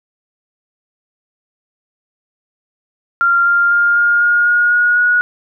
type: tone with pitch steps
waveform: sine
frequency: 1387 / 1396.6 / 1406.4 / 1416.1 / 1426 / 1435.9 / 1445.9 / 1456 Hz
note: F6 / F6 / F6 / F6 / F6 / F6 / F#6 / F#6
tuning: -12 / 0 / +12 / +24 / +36 / +48 / -40 / -28 cents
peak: -9 dBFS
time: 3.21-5.21 s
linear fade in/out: 0 ms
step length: 250 ms
effects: none